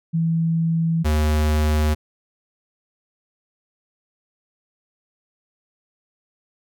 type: tone pair in turn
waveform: sine / square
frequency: 164.3 / 76.27 Hz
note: E3 / D#2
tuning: -5 / -34 cents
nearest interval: octave + minor second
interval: 1329 cents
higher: first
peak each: -17 dBFS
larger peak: neither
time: 0.13-1.04 / 1.04-1.95 s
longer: neither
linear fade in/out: 20 ms
effects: none